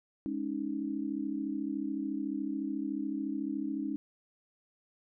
sine chord, Ab suspended fourth, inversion none, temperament equal, 207.7 / 277.2 / 311.1 Hz, Ab3 / Db4 / Eb4, 0 / 0 / 0 cents, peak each -39 / -35 / -36 dBFS, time 0.26-3.96 s, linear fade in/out 0 ms, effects none

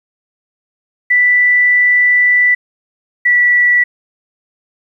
sine tone pair in turn, 1975.5 / 1953.9 Hz, B6 / B6, 0 / -19 cents, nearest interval unison, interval 19 cents, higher first, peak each -7 dBFS, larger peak neither, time 1.1-2.55 / 3.25-3.84 s, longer first, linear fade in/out 10 ms, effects 8-bit

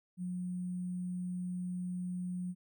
sine tone with sample-and-hold, 180 Hz, F#3, 47 cents flat, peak -35 dBFS, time 0.17-2.55 s, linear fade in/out 50 ms, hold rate 8820 Hz, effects none

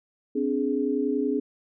sine tone cluster, 259.3 / 290 / 418.1 Hz, C4 / D4 / G#4, -15 / -22 / +12 cents, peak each -27 dBFS, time 0.35-1.4 s, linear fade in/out 10 ms, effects none

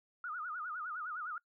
sine tone with vibrato, 1335 Hz, E6, 22 cents sharp, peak -38 dBFS, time 0.24-1.38 s, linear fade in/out 2 ms, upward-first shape sine, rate 9.8 Hz, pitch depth 180 cents each way, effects noise-tail reverb RT60 0.1 s tail -24 dB re dry

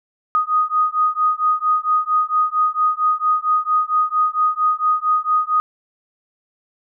sine beating tone pair, 1242 / 1246.4 Hz, D#6 / D#6, -3 / +3 cents, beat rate 4.4 Hz, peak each -18 dBFS, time 0.35-5.6 s, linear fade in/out 0 ms, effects none

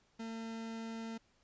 40% pulse tone, 226 Hz, A3, 47 cents sharp, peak -40 dBFS, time 0.19-1.18 s, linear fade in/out 10 ms, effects pink hiss -72 dBFS RMS until 1.43 s + resampled to 16000 Hz

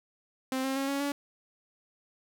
sawtooth tone with pitch steps, 261.6 / 267.1 / 272.7 / 278.4 / 284.3 Hz, C4 / C4 / C#4 / C#4 / C#4, 0 / +36 / -28 / +8 / +44 cents, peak -25 dBFS, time 0.52-1.12 s, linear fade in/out 2 ms, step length 120 ms, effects none

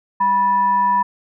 sine tone with frequency modulation, 979 Hz, B5, 15 cents flat, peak -13 dBFS, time 0.2-1.03 s, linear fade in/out 10 ms, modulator 780 Hz, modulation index 0.27, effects none

